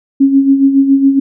sine tone with tremolo, 273.5 Hz, C#4, 23 cents flat, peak -3 dBFS, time 0.2-1.2 s, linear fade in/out 10 ms, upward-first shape sine, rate 7.2 Hz, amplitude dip 60%, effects none

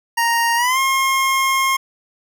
25% pulse tone with pitch glide, 932.3 to 1070.9 Hz, A#5 to C6, 0 to +40 cents, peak -11 dBFS, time 0.17-1.77 s, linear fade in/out 10 ms, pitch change +240 cents, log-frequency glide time 0.56-0.79 s, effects none

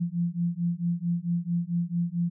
sine beating tone pair, 170 / 174.5 Hz, F3 / F3, -46 / -1 cents, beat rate 4.5 Hz, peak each -28 dBFS, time 0-2.3 s, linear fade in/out 20 ms, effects none

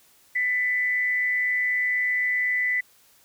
sine tone with amplitude modulation, 1992 Hz, B6, 14 cents sharp, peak -19 dBFS, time 0.35-2.81 s, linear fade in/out 10 ms, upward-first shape sine, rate 207 Hz, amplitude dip 45%, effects white hiss -58 dBFS RMS until 3.24 s

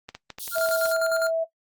clicks, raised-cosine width 0.2 ms, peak -19 dBFS, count 8, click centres 0.09 / 0.15 / 0.303 / 0.385 / 0.478 / 0.583 / 0.688 / 0.856 s
white high-pass noise, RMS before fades -34 dBFS, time 0.39-0.94 s, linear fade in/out 20 ms, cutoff 3300 Hz, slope 48 dB/octave
square tone with tremolo, 1400 Hz, F6, 4 cents sharp, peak -25 dBFS, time 0.51-1.31 s, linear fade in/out 50 ms, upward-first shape square, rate 9.9 Hz, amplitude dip 70%
sine tone, 654 Hz, E5, 14 cents flat, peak -21 dBFS, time 0.55-1.45 s, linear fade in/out 20 ms
effects noise-tail reverb RT60 0.1 s tail -17 dB re dry + Opus 32 kbps

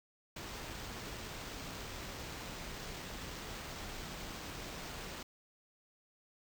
pink noise with sample-and-hold, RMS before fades -45 dBFS, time 0.36-5.23 s, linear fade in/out 5 ms, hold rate 11025 Hz, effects none

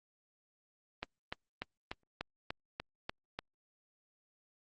click train, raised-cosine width 0.3 ms, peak -21 dBFS, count 9, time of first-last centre 1.03-3.39 s, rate 3.39 Hz, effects Opus 24 kbps

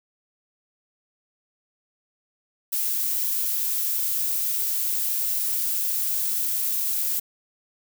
violet noise, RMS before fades -25 dBFS, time 2.72-7.2 s, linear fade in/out 10 ms, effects none

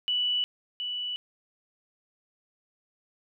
sine tone pair in turn, 2960 / 2960 Hz, F#7 / F#7, 0 / 0 cents, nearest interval unison, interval 0 cents, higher neither, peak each -24 / -30 dBFS, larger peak first, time 0.08-0.44 / 0.8-1.16 s, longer neither, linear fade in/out 0 ms, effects none

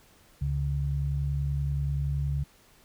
sine tone pair together, 70.5 / 141 Hz, C#2 / C#3, +30 / +30 cents, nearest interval octave, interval 1200 cents, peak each -29 / -28 dBFS, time 0.41-2.44 s, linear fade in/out 10 ms, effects pink hiss -59 dBFS RMS until 2.84 s

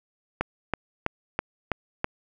click train, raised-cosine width 0.5 ms, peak -9 dBFS, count 6, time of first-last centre 0.41-2.044 s, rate 3.06 Hz, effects none

